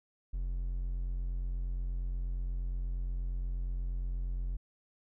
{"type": "tone", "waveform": "triangle", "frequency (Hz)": 44.23, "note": "F1", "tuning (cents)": 23, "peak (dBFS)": -30, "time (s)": [0.33, 4.57], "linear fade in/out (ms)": 10, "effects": []}